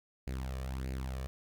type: tone with flanger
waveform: sawtooth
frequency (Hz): 65.2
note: C2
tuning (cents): -5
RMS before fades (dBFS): -38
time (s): 0.27-1.27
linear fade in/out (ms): 0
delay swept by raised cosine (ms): 0.43 to 1.73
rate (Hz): 1.6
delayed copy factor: +0.65
effects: none